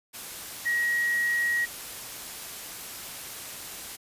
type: tone in noise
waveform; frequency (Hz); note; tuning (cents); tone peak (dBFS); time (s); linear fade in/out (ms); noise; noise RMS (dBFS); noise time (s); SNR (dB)
sine; 1900; A#6; +33; -23; 0.65-1.66; 20; white; -39; 0.13-3.97; +13
effects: resampled to 32000 Hz